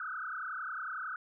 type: tone with frequency modulation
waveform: sine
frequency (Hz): 1396.9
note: F6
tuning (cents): 0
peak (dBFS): -36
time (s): 0-1.16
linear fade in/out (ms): 2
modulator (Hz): 31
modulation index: 4.9
effects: none